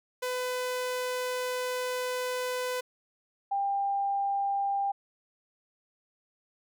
sawtooth / sine tone pair in turn, 502 / 795.9 Hz, B4 / G5, +28 / +26 cents, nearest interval minor sixth, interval 798 cents, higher second, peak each -26 dBFS, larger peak neither, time 0.22-2.81 / 3.51-4.92 s, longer first, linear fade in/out 10 ms, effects none

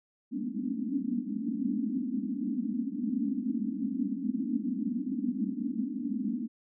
white band-pass noise, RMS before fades -32 dBFS, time 0.31-6.48 s, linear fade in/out 50 ms, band 200 to 290 Hz, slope 96 dB/octave, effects none

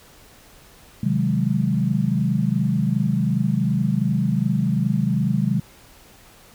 sine chord, Ab dominant seventh, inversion first, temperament equal, 130.81 / 155.56 / 185 / 207.7 Hz, C3 / Eb3 / Gb3 / Ab3, 0 / 0 / 0 / 0 cents, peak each -23 / -24 / -23 / -23 dBFS, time 1.03-5.6 s, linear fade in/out 5 ms, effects pink hiss -49 dBFS RMS until 6.54 s

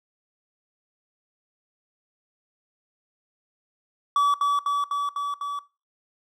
triangle tone with echo, 1146 Hz, D6, 43 cents flat, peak -15 dBFS, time 4.16-4.34 s, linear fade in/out 2 ms, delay 250 ms, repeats 5, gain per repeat -2 dB, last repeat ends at 5.59 s, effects noise-tail reverb RT60 0.3 s tail -20 dB re dry

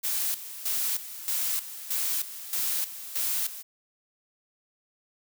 blue noise with tremolo, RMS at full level -28 dBFS, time 0.03-3.63 s, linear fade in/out 20 ms, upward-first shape square, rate 1.6 Hz, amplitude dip 75%, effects none

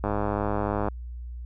click train, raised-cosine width 1 ms, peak -13 dBFS, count 88, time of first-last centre 0.04-0.885 s, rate 103 Hz, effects added 60 Hz sine -34 dBFS peak until 1.45 s

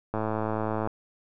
click train, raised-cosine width 1 ms, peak -15 dBFS, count 81, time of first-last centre 0.14-0.874 s, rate 109 Hz, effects none

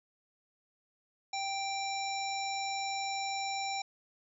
harmonic tone with a mistuned harmonic, 784 Hz, G5, in tune, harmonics 1 / 3 / 5 / 7 / 9, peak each -35 / -40 / -42 / -43 / -45 dBFS, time 1.33-3.82 s, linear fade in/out 5 ms, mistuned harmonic 5, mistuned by +16 cents, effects none

